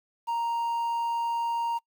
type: tone with quantisation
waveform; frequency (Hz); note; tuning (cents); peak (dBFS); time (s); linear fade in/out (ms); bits
triangle; 932.3; A#5; 0; -24; 0.27-1.79; 20; 9
effects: noise-tail reverb RT60 0.1 s tail -25 dB re dry